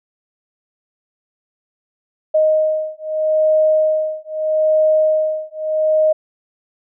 sine beating tone pair, 622.3 / 623.09 Hz, D#5 / D#5, 0 / +2 cents, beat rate 0.79 Hz, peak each -16 dBFS, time 2.34-6.13 s, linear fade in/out 10 ms, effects none

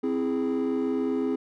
triangle chord, C augmented, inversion none, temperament equal, 261.6 / 329.6 / 415.3 Hz, C4 / E4 / G#4, 0 / 0 / 0 cents, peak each -24 / -28 / -26 dBFS, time 0.03-1.36 s, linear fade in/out 10 ms, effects tanh soft clip ceiling -17 dBFS

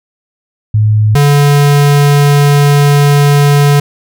sine / square tone pair in turn, 107.1 / 143.91 Hz, A2 / D3, -46 / -35 cents, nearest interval perfect fourth, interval 511 cents, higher second, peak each -5 dBFS, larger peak neither, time 0.74-1.15 / 1.15-3.8 s, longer second, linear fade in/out 5 ms, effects none

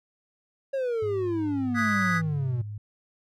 triangle exponential sweep, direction down, 554.4 to 116.54 Hz, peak -23 dBFS, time 0.73-2.62 s, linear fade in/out 10 ms
sine tone with pitch glide, 103.3 to 104.56 Hz, G#2 to G#2, -9 to +12 cents, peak -33 dBFS, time 1.02-2.78 s, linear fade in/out 5 ms, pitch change +21 cents, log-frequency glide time 2.45-2.59 s
triangle chord, G# minor seventh, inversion second, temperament equal, 1244.5 / 1480 / 1661.2 / 1975.5 Hz, D#6 / F#6 / G#6 / B6, 0 / 0 / 0 / 0 cents, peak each -26 / -29 / -28 / -27 dBFS, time 1.74-2.22 s, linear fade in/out 50 ms
effects tanh soft clip ceiling -10 dBFS

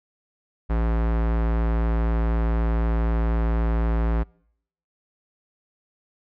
square tone with low-pass filter, 56.5 Hz, A1, 47 cents sharp, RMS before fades -22 dBFS, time 0.69-4.24 s, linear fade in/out 20 ms, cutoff 1500 Hz, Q 0.93, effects noise-tail reverb RT60 0.7 s tail -26 dB re dry

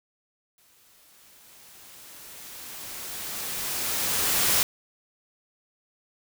white noise with exponential growth, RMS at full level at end -21 dBFS, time 0.58-4.63 s, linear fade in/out 1 ms, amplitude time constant 880 ms, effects none

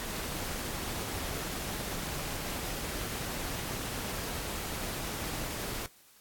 pink noise, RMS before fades -37 dBFS, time 0-5.86 s, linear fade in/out 0 ms, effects white hiss -60 dBFS RMS until 6.2 s + AAC 64 kbps

